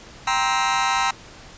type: chord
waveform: sawtooth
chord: C dominant seventh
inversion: second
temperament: just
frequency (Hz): 784.9 / 941.9 / 1046.5 / 1308.1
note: G5 / Bb5 / C6 / E6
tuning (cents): +2 / +18 / 0 / -14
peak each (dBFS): -20 / -20 / -21 / -21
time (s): 0.27-1.11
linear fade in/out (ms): 5
effects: pink hiss -43 dBFS RMS until 1.57 s + resampled to 16000 Hz